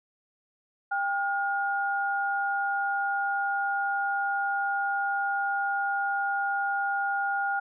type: tone pair together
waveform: sine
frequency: 796.2 / 1426 Hz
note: G5 / F6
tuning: +27 / +36 cents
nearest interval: minor seventh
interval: 1009 cents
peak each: -28 dBFS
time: 0.91-7.6 s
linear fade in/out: 10 ms
effects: none